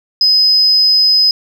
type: tone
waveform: sine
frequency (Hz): 5040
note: D#8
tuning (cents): +21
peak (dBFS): -6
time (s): 0.21-1.31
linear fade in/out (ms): 2
effects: tanh soft clip ceiling -2 dBFS + 8-bit